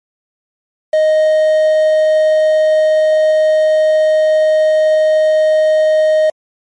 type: tone with quantisation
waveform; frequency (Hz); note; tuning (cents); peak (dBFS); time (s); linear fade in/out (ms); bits
triangle; 622.3; D#5; 0; -6; 0.93-6.3; 5; 5
effects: low-pass 8000 Hz 12 dB/octave + MP3 48 kbps

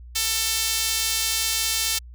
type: tone with high-pass filter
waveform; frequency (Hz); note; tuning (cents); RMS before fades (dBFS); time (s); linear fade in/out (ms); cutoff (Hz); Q
sawtooth; 445.3; A4; +21; -24; 0.15-1.99; 10; 4100; 0.86
effects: added 60 Hz sine -39 dBFS peak until 2.14 s

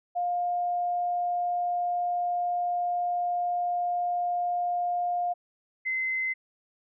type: tone pair in turn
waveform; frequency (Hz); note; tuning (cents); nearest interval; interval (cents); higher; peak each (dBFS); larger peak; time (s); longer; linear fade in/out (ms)
sine; 707 / 2057; F5 / C7; +21 / -30; octave + tritone; 1849; second; -25 / -26; first; 0.15-5.34 / 5.85-6.34; first; 20
effects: none

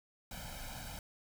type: noise with comb filter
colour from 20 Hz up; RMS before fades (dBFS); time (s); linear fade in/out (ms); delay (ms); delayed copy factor
pink; -45; 0.31-0.99; 2; 1.3; +0.95
effects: none

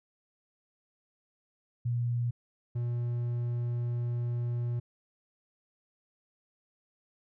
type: tone pair in turn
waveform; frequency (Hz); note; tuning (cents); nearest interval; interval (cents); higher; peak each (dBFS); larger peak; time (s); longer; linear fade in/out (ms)
sine / triangle; 120 / 120; B2 / B2; -49 / -49; unison; 0; neither; -27; neither; 1.85-2.31 / 2.75-4.8; second; 10
effects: none

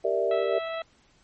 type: chord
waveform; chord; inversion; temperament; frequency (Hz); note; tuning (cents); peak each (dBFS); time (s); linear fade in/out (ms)
sine; E half-diminished seventh; first; equal; 392 / 466.2 / 587.3 / 659.3; G4 / Bb4 / D5 / E5; 0 / 0 / 0 / 0; -28; 0.04-0.59; 10
type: harmonic tone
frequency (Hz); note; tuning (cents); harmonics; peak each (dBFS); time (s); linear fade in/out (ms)
656; E5; -9; 1 / 2 / 3 / 4 / 5 / 6; -31 / -37 / -41 / -43 / -45 / -47; 0.31-0.82; 2
effects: pink hiss -62 dBFS RMS until 1.23 s + MP3 32 kbps

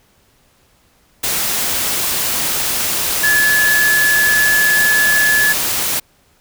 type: tone in noise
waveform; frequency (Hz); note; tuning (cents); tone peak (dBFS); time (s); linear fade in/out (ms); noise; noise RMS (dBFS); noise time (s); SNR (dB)
sine; 1713; A6; -47; -11; 3.23-5.53; 10; white; -18; 1.23-6; +4
effects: pink hiss -55 dBFS RMS until 6.4 s

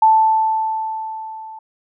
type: tone with level ramp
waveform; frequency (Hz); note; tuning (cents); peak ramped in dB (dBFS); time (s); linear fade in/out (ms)
sine; 880; A5; 0; -7 to -32; 0.02-1.59; 5
effects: none

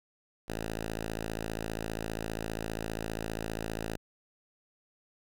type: tone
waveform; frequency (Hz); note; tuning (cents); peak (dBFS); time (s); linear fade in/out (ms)
5% pulse; 55; A1; 0; -23; 0.48-3.97; 5
effects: none

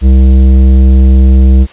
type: tone with tanh clipping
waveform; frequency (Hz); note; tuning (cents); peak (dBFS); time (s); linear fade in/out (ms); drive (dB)
sine; 65.41; C2; 0; -3; 0.01-1.67; 50; 12
effects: white hiss -35 dBFS RMS until 1.72 s + resampled to 8000 Hz

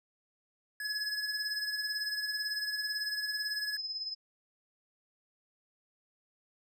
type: tone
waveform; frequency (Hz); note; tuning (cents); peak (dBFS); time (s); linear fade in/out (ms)
square; 1694; G#6; +34; -37; 0.8-3.77; 2
type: tone with tremolo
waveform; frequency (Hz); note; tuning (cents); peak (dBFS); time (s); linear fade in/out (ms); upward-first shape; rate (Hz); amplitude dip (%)
sine; 5100; D#8; +42; -33; 0.84-4.15; 20; sine; 18; 55
effects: none

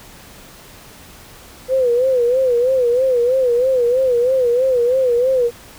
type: tone with vibrato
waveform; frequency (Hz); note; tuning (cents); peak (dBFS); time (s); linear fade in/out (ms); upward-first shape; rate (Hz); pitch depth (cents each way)
sine; 501; B4; +25; -12; 1.68-5.51; 50; sine; 3.1; 100
effects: pink hiss -41 dBFS RMS until 5.78 s

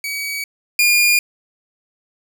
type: tone pair in turn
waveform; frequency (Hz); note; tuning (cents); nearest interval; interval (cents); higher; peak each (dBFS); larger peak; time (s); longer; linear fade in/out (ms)
sawtooth; 2269 / 2421; C#7 / D#7; +40 / -48; minor second; 112; second; -19 / -8; second; 0.04-0.44 / 0.79-1.19; neither; 2
effects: none

